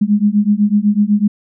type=beating tone pair; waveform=sine; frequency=203.2 / 211.2 Hz; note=G#3 / G#3; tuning=-38 / +29 cents; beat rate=8 Hz; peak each=-13 dBFS; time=0.01-1.28 s; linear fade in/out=10 ms; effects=none